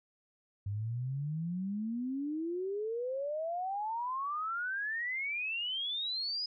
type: exponential sweep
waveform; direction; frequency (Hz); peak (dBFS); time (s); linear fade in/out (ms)
sine; up; 98 to 5050; -33; 0.66-6.46; 5
effects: none